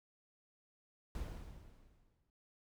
brown noise with exponential decay, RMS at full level -40 dBFS, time 1.15-2.3 s, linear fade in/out 1 ms, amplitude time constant 250 ms, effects none

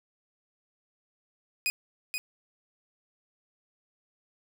sawtooth tone with echo, 2489 Hz, D#7, in tune, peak -22 dBFS, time 1.66-1.7 s, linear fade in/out 0 ms, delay 480 ms, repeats 1, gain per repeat -5 dB, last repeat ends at 2.18 s, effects none

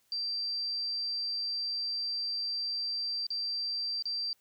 sine tone with dropouts, 4699 Hz, D8, in tune, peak -31 dBFS, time 0.12-4.33 s, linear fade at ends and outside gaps 1 ms, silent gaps 3.267-3.304 / 4.024-4.055 s, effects white hiss -71 dBFS RMS until 4.4 s

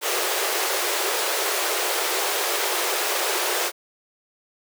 pink high-pass noise, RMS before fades -24 dBFS, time 0.01-3.72 s, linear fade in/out 50 ms, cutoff 350 Hz, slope 96 dB/octave, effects none

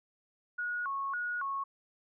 sine tone with vibrato, 1263 Hz, D#6, 26 cents sharp, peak -32 dBFS, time 0.58-1.64 s, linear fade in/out 10 ms, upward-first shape square, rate 1.8 Hz, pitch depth 240 cents each way, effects none

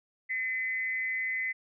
sine tone with frequency modulation, 2033 Hz, B6, 50 cents sharp, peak -29 dBFS, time 0.29-1.53 s, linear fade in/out 20 ms, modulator 218 Hz, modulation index 0.45, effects none

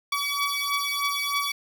15% pulse beating tone pair, 1137 / 1140.2 Hz, C#6 / C#6, +44 / +48 cents, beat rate 3.2 Hz, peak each -22 / -21 dBFS, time 0.12-1.52 s, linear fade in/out 5 ms, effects none

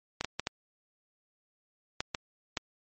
clicks, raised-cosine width 0.2 ms, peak -13 dBFS, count 7, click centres 0.21 / 0.246 / 0.396 / 0.471 / 2.005 / 2.148 / 2.572 s, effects MP3 32 kbps

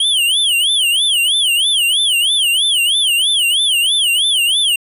square tone with vibrato, 3127 Hz, G7, 5 cents flat, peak -12 dBFS, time 0-4.76 s, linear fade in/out 5 ms, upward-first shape sine, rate 3.1 Hz, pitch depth 220 cents each way, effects resampled to 32000 Hz

